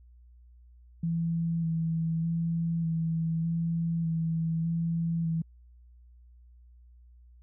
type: tone with vibrato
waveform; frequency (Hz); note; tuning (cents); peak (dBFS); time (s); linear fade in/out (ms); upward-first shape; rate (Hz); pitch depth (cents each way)
sine; 164.81; E3; 0; -26; 1.03-5.42; 5; square; 0.83; 17
effects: added 60 Hz sine -52 dBFS peak until 7.42 s